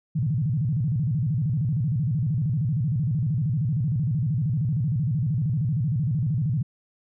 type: tone with vibrato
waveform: sine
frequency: 135.5 Hz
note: C#3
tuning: 39 cents flat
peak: -21 dBFS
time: 0.15-6.63 s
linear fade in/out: 10 ms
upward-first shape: square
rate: 13 Hz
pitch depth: 270 cents each way
effects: none